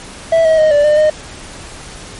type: tone with pitch steps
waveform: triangle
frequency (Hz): 657 / 638 / 622 / 584 / 601 / 614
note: E5 / D#5 / D#5 / D5 / D5 / D#5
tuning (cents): -6 / +43 / -1 / -10 / +40 / -23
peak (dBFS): -5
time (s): 0.32-1.1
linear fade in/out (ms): 5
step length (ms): 130
effects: pink hiss -32 dBFS RMS until 2.19 s + MP3 48 kbps